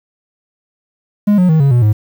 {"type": "tone with pitch steps", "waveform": "triangle", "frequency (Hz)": [206.8, 181.07, 158.55, 138.82, 121.55, 106.43], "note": ["G#3", "F#3", "D#3", "C#3", "B2", "G#2"], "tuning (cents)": [-7, -37, 33, 3, -27, 43], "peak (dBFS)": -5, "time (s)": [1.27, 1.93], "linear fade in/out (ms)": 10, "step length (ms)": 110, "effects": ["7-bit"]}